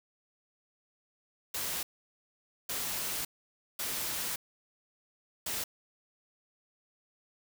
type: noise bursts at uneven times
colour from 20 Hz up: white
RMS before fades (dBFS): -35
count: 4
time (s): 1.54-1.83 / 2.69-3.25 / 3.79-4.36 / 5.46-5.64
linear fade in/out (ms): 5
effects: none